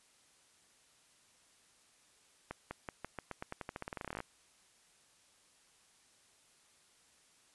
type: accelerating click train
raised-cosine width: 0.5 ms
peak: -25 dBFS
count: 24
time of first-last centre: 2.51-4.204 s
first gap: 200 ms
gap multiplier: 0.89
effects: white hiss -67 dBFS RMS until 7.54 s + resampled to 24000 Hz